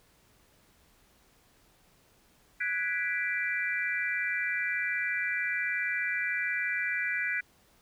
sine chord, G# half-diminished seventh, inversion third, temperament equal, 1480 / 1661.2 / 1975.5 / 2349 Hz, F#6 / G#6 / B6 / D7, 0 / 0 / 0 / 0 cents, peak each -35 / -35 / -32 / -34 dBFS, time 2.6-7.41 s, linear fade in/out 10 ms, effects pink hiss -64 dBFS RMS until 7.81 s

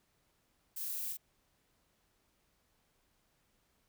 violet noise with echo, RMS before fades -41 dBFS, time 0.76-1.13 s, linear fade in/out 10 ms, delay 42 ms, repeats 1, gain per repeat -2 dB, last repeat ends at 1.172 s, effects pink hiss -75 dBFS RMS until 3.88 s

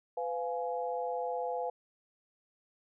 sine chord, F diminished, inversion second, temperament just, 502.9 / 698.5 / 838.1 Hz, Cb5 / F5 / Ab5, +31 / 0 / +16 cents, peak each -35 / -37 / -38 dBFS, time 0.17-1.7 s, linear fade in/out 5 ms, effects none

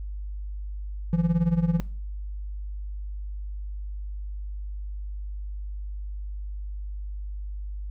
triangle tone with tremolo, 169 Hz, E3, 43 cents sharp, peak -15 dBFS, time 1.13-1.8 s, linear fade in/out 0 ms, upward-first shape sine, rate 18 Hz, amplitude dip 85%, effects noise-tail reverb RT60 0.4 s tail -19 dB re dry + added 50 Hz sine -31 dBFS peak until 7.9 s

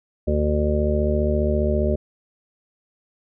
harmonic tone, 74.9 Hz, D2, 35 cents sharp, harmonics 1 / 2 / 3 / 5 / 6 / 7 / 8, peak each -21 / -31 / -25 / -25 / -31 / -34 / -25 dBFS, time 0.27-1.96 s, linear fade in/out 10 ms, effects none

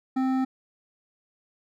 sine tone with hard clipping, 261.6 Hz, C4, in tune, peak -24 dBFS, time 0.16-0.45 s, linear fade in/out 10 ms, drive 11 dB, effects none

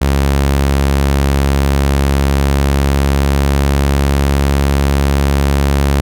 sawtooth tone with pitch glide, 69.3 to 69.82 Hz, C#2 to C#2, 0 to +13 cents, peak -6 dBFS, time 0.01-6.01 s, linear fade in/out 10 ms, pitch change +13 cents, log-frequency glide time 2.23-4.29 s, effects none

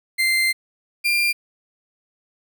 35% pulse tone pair in turn, 2085 / 2390 Hz, C7 / D7, -7 / +30 cents, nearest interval major second, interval 237 cents, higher second, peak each -15 dBFS, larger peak neither, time 0.18-0.53 / 1.04-1.33 s, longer first, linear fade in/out 20 ms, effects 9-bit

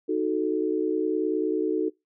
sine chord, D# diminished, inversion none, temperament equal, 311.1 / 370 / 440 Hz, D#4 / F#4 / A4, 0 / 0 / 0 cents, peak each -27 dBFS, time 0.08-1.9 s, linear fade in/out 20 ms, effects noise-tail reverb RT60 0.2 s tail -24 dB re dry

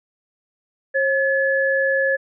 sine tone pair together, 539 / 1711.2 Hz, C#5 / A6, -49 / -49 cents, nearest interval octave + minor sixth, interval 2000 cents, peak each -19 dBFS, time 0.94-2.17 s, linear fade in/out 20 ms, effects none

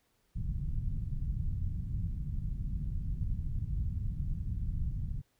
pink low-pass noise, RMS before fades -34 dBFS, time 0.35-5.22 s, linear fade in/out 20 ms, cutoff 150 Hz, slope 24 dB/octave, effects pink hiss -74 dBFS RMS until 5.39 s

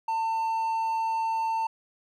triangle tone, 898 Hz, A5, 35 cents sharp, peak -23 dBFS, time 0.08-1.67 s, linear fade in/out 5 ms, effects none

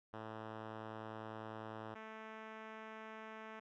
5% pulse tone pair in turn, 110 / 219.4 Hz, A2 / A3, 0 / -5 cents, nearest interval octave, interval 1195 cents, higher second, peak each -34 / -36 dBFS, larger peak first, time 0.13-1.95 / 1.95-3.6 s, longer first, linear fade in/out 10 ms, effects low-pass 2000 Hz 12 dB/octave

